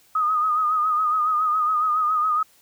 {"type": "tone with vibrato", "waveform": "sine", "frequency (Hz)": 1244.5, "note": "D#6", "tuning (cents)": 0, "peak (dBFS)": -18, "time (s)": [0.15, 2.43], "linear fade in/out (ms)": 5, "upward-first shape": "sine", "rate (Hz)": 7.2, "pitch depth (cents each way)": 53, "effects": ["white hiss -57 dBFS RMS until 2.61 s"]}